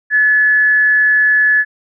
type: tone with amplitude modulation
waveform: sine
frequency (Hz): 1715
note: A6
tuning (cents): -45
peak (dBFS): -7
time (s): 0.1-1.65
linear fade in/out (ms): 50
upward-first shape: sine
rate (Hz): 233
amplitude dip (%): 25
effects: none